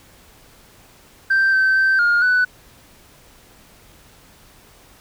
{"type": "tone with pitch steps", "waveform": "sine", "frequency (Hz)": [1567, 1545, 1554, 1419, 1491], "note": ["G6", "G6", "G6", "F6", "F#6"], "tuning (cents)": [-1, -26, -16, 27, 13], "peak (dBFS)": -11, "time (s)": [1.3, 2.45], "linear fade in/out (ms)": 10, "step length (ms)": 230, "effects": ["tanh soft clip ceiling -11 dBFS", "pink hiss -49 dBFS RMS until 5 s"]}